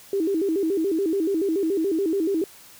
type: tone with vibrato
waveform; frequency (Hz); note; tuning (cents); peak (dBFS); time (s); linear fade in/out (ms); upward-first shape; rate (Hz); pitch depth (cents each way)
sine; 356.6; F4; +36; -20; 0.13-2.44; 2; square; 7; 180
effects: white hiss -48 dBFS RMS until 2.79 s